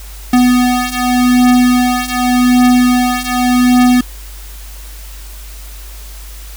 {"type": "beating tone pair", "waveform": "square", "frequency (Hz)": [247.9, 248.76], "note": ["B3", "B3"], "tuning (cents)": [7, 13], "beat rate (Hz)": 0.86, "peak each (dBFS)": [-13, -11], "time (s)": [0.33, 4.01], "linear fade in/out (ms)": 5, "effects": ["added 50 Hz sine -28 dBFS peak until 6.56 s", "white hiss -36 dBFS RMS until 6.56 s"]}